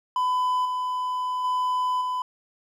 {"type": "tone with level steps", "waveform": "triangle", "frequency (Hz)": 1004, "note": "B5", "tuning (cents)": 28, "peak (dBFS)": [-19, -23, -20, -23], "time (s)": [0.16, 2.22], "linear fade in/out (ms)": 2, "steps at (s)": [0.65, 1.44, 2.01], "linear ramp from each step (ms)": 5, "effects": []}